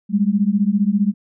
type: beating tone pair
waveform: sine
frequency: 196 / 211 Hz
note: G3 / G#3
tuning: 0 / +28 cents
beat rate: 15 Hz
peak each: -17 dBFS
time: 0.09-1.14 s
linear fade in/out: 50 ms
effects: none